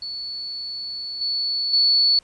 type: tone with level steps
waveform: sine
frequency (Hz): 4435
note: C#8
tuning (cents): 0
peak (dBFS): -28 / -21 / -14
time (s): 0.02-2.19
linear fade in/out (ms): 2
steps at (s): 1.21 / 1.73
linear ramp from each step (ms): 5
effects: pink hiss -57 dBFS RMS until 2.23 s + resampled to 22050 Hz